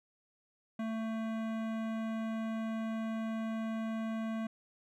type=tone with hard clipping; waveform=sine; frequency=222.9 Hz; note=A3; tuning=23 cents sharp; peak=-36 dBFS; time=0.79-4.47 s; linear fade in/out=5 ms; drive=17 dB; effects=none